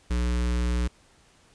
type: tone with notch filter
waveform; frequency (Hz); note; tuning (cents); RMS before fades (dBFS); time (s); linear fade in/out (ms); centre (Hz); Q
square; 60.2; B1; -44; -25; 0.1-0.88; 10; 720; 1.7
effects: pink hiss -59 dBFS RMS until 1.54 s + resampled to 22050 Hz